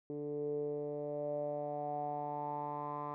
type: tone with low-pass filter sweep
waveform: 10% pulse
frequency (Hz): 146.8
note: D3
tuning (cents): 0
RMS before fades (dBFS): -39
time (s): 0.1-3.14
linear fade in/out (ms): 0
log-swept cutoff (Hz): 380 to 1100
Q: 6.5
effects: none